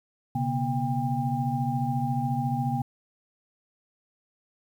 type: tone cluster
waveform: sine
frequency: 125.3 / 139.5 / 240.4 / 799 Hz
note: B2 / C#3 / B3 / G5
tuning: +25 / +11 / -46 / +33 cents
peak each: -30 dBFS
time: 0.35-2.82 s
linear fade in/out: 5 ms
effects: 9-bit